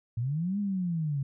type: linear two-way sweep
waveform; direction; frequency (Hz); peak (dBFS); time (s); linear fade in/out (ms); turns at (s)
sine; up then down; 109.5 to 207.7 to 134; -27; 0.17-1.23; 5; 0.59
effects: none